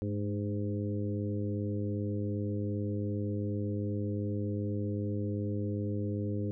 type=harmonic tone with a mistuned harmonic; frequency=102.6 Hz; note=G#2; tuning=21 cents flat; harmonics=1 / 2 / 3 / 4 / 5; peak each=-33 / -37 / -38 / -41 / -43 dBFS; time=0.02-6.51 s; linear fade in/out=0 ms; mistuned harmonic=2; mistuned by=+42 cents; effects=none